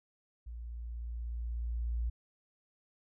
sine tone with level ramp, 58.27 Hz, A#1, in tune, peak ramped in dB -41 to -30 dBFS, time 0.46-2.1 s, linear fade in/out 10 ms, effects none

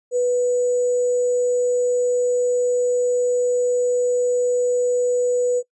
sine tone with sample-and-hold, 493.9 Hz, B4, in tune, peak -16 dBFS, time 0.11-5.63 s, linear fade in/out 50 ms, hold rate 7350 Hz, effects noise-tail reverb RT60 0.1 s tail -22 dB re dry + resampled to 24000 Hz

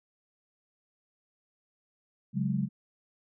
sine chord, C# suspended fourth, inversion none, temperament equal, 138.59 / 185 / 207.7 Hz, C#3 / F#3 / G#3, 0 / 0 / 0 cents, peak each -31 dBFS, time 2.33-2.69 s, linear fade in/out 50 ms, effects none

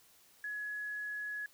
sine tone, 1687 Hz, G#6, 27 cents sharp, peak -37 dBFS, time 0.44-1.46 s, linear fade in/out 2 ms, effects white hiss -64 dBFS RMS until 1.53 s

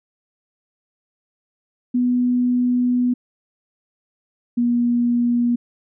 sine tone pair in turn, 246.9 / 239.9 Hz, B3 / A#3, 0 / +50 cents, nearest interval unison, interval 50 cents, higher first, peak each -15 dBFS, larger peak neither, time 1.94-3.14 / 4.57-5.56 s, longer first, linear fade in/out 10 ms, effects none

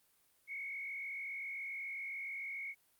sine tone with frequency modulation, 2203 Hz, C#7, 11 cents flat, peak -40 dBFS, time 0.47-2.75 s, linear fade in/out 50 ms, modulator 47.1 Hz, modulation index 1.2, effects white hiss -72 dBFS RMS until 2.99 s + Opus 32 kbps

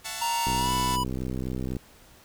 5% pulse chord, F# minor seventh, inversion third, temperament equal with one note detuned, 673.9 / 740 / 880 / 1108.7 Hz, E5 / F#5 / A5 / C#6, +38 / 0 / 0 / 0 cents, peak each -28 / -28 / -24 / -29 dBFS, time 0.04-0.97 s, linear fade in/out 20 ms
square tone with pitch glide, 932.3 to 987.2 Hz, A#5 to B5, 0 to -1 cents, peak -26 dBFS, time 0.21-1.04 s, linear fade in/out 10 ms, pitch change +99 cents, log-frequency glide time 0.55-0.71 s
click train, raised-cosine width 3 ms, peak -19 dBFS, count 84, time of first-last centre 0.47-1.767 s, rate 64 Hz
effects pink hiss -54 dBFS RMS until 2.24 s

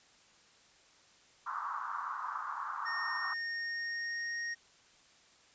white band-pass noise, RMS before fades -39 dBFS, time 1.46-3.34 s, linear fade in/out 10 ms, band 980 to 1300 Hz, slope 48 dB/octave
square tone with pitch glide, 1837 to 1864.8 Hz, A#6 to A#6, -26 to 0 cents, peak -36 dBFS, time 2.85-4.55 s, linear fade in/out 20 ms, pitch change +26 cents, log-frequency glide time 3.15-4.4 s
effects white hiss -63 dBFS RMS until 5.54 s + resampled to 16000 Hz

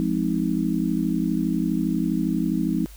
sine chord, F minor seventh, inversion none, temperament just, 174.61 / 209.5 / 261.9 / 314.3 Hz, F3 / Ab3 / C4 / Eb4, 0 / +15 / +2 / +18 cents, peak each -26 dBFS, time 0-2.86 s, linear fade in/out 0 ms, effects added 50 Hz sine -41 dBFS peak until 2.96 s + white hiss -50 dBFS RMS until 2.96 s

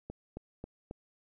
click train, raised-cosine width 2 ms, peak -27 dBFS, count 4, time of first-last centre 0.1-0.911 s, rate 3.7 Hz, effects none

